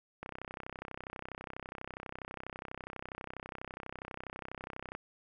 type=click train; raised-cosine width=0.5 ms; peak=-26 dBFS; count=153; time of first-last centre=0.23-4.95 s; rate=32.2 Hz; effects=none